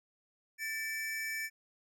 square tone pair together, 1774.5 / 2300 Hz, A6 / D7, +14 / -37 cents, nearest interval major third, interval 449 cents, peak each -39 / -39 dBFS, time 0.58-1.5 s, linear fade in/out 50 ms, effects none

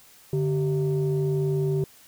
sine tone pair together, 146.54 / 386.5 Hz, D3 / G4, -3 / -24 cents, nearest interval octave + perfect fourth, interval 1679 cents, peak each -22 / -24 dBFS, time 0.33-1.84 s, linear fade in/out 2 ms, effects tanh soft clip ceiling -17 dBFS + white hiss -53 dBFS RMS until 2.07 s

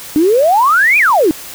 triangle exponential two-way sweep, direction up then down, 289.8 to 2516 to 289.8 Hz, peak -3 dBFS, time 0.16-1.31 s, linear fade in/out 0 ms, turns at 0.98 s, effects tanh soft clip ceiling -5 dBFS + white hiss -30 dBFS RMS until 1.54 s

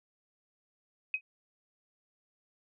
sine tone with exponential decay, 2528 Hz, D#7, 27 cents sharp, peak -24 dBFS, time 1.14-1.21 s, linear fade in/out 2 ms, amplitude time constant 15 ms, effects none

